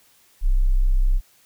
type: tone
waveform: sine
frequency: 32.19 Hz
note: C1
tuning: 27 cents flat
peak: -14 dBFS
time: 0.41-1.21 s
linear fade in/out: 50 ms
effects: white hiss -57 dBFS RMS until 1.45 s